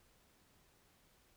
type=silence; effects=pink hiss -70 dBFS RMS until 1.36 s